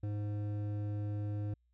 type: tone with hard clipping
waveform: triangle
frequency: 103.83 Hz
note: G#2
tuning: in tune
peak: -36 dBFS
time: 0.03-1.54 s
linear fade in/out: 5 ms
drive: 14 dB
effects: added 60 Hz sine -70 dBFS peak until 1.73 s